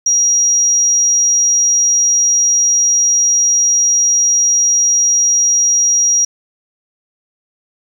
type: tone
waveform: triangle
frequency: 5720 Hz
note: F8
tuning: 41 cents sharp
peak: -6 dBFS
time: 0.06-6.25 s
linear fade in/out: 5 ms
effects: tanh soft clip ceiling -7 dBFS + 8-bit